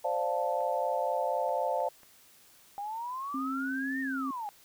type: chord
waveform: sine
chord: D minor seventh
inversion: third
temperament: equal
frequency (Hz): 523.3 / 587.3 / 698.5 / 880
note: C5 / D5 / F5 / A5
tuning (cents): 0 / 0 / 0 / 0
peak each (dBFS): -33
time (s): 0.04-1.89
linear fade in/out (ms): 10
type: clicks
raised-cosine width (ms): 0.5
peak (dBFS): -40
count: 4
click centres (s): 0.607 / 1.492 / 1.803 / 2.033
type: exponential two-way sweep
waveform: sine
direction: up then down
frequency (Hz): 795 to 1858 to 798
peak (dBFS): -34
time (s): 2.78-4.49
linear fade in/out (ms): 0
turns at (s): 4.01
type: tone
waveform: sine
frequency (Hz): 267.3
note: C4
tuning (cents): +37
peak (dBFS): -32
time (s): 3.34-4.31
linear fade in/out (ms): 5
effects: white hiss -59 dBFS RMS until 4.64 s